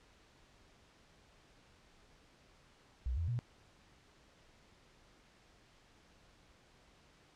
sine tone with pitch steps, 62.3 / 83.4 / 120.2 Hz, B1 / E2 / B2, +16 / +21 / -46 cents, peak -33 dBFS, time 3.06-3.39 s, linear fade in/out 0 ms, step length 110 ms, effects pink hiss -65 dBFS RMS until 7.35 s + low-pass 6000 Hz 12 dB/octave

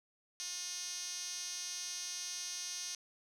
5% pulse tone with band-pass filter, 358 Hz, F4, 43 cents sharp, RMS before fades -42 dBFS, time 0.4-2.95 s, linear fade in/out 0 ms, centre 6300 Hz, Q 9, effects none

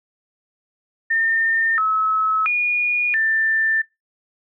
sine tone with pitch steps, 1812 / 1292 / 2443 / 1780 Hz, A#6 / E6 / D#7 / A6, -50 / -35 / -32 / +20 cents, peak -16 dBFS, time 1.1-3.82 s, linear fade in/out 10 ms, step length 680 ms, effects noise-tail reverb RT60 0.2 s tail -23 dB re dry

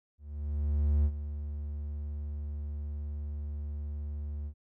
triangle tone with ADSR envelope, 73.42 Hz, D2, in tune, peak -20 dBFS, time 0.18-4.54 s, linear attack 870 ms, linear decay 58 ms, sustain -12 dB, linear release 74 ms, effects none

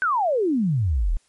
sine exponential sweep, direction down, 1566 to 33.54 Hz, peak -18 dBFS, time 0.02-1.17 s, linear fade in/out 0 ms, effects white hiss -63 dBFS RMS until 1.28 s + MP3 48 kbps

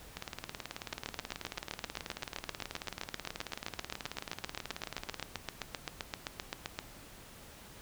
two click trains, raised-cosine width 0.2 ms, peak -21 / -18 dBFS, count 94 / 46, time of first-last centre 0.17-5.197 / 0.93-6.789 s, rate 18.5 / 7.68 Hz, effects pink hiss -53 dBFS RMS until 7.81 s

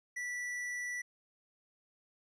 triangle tone with hard clipping, 1961 Hz, B6, 13 cents flat, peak -38 dBFS, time 0.16-1.02 s, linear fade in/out 10 ms, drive 12 dB, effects none

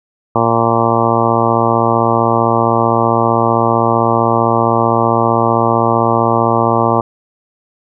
harmonic tone, 115.5 Hz, A#2, 16 cents flat, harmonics 1 / 2 / 3 / 4 / 5 / 6 / 7 / 8 / 9 / 10, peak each -19 / -19 / -19 / -19 / -19 / -19 / -19 / -19 / -19 / -19 dBFS, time 0.35-7.01 s, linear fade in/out 5 ms, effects none

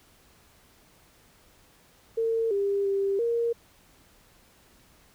sine tone with pitch steps, 453.8 / 399.3 / 394.2 / 467.3 Hz, A#4 / G4 / G4 / A#4, -47 / +32 / +10 / +4 cents, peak -23 dBFS, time 2.17-3.53 s, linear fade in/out 10 ms, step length 340 ms, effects pink hiss -59 dBFS RMS until 5.14 s

